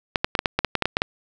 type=clicks; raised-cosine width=0.3 ms; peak=-3 dBFS; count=12; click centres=0.158 / 0.245 / 0.352 / 0.391 / 0.458 / 0.59 / 0.647 / 0.753 / 0.823 / 0.856 / 0.969 / 1.019 s; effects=none